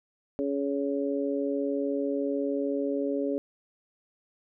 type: harmonic tone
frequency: 140.2 Hz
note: C#3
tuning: 20 cents sharp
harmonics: 2 / 3 / 4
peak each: -29 / -31 / -32 dBFS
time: 0.39-3.38 s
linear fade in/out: 0 ms
effects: none